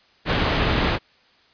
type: low-pass noise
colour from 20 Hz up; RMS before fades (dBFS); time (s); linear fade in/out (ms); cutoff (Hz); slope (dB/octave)
pink; -21; 0.25-0.99; 50; 4000; 24
effects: white hiss -57 dBFS RMS until 1.53 s + resampled to 11025 Hz